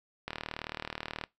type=click train; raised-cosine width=0.3 ms; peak=-19 dBFS; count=38; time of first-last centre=0.28-1.239 s; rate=38.6 Hz; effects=noise-tail reverb RT60 0.2 s tail -22 dB re dry